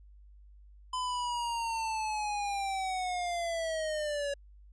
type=linear sweep; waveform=square; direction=down; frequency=1016 to 561 Hz; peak=-32 dBFS; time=0.93-4.34 s; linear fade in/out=5 ms; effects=added 50 Hz sine -52 dBFS peak until 4.72 s + resampled to 22050 Hz